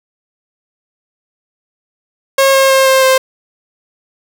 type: tone with pitch steps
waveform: sawtooth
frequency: 542 / 537.6 / 533.3 / 529 / 524.7 Hz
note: C#5 / C5 / C5 / C5 / C5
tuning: -39 / +47 / +33 / +19 / +5 cents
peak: -3 dBFS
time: 2.38-3.18 s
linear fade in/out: 5 ms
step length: 160 ms
effects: none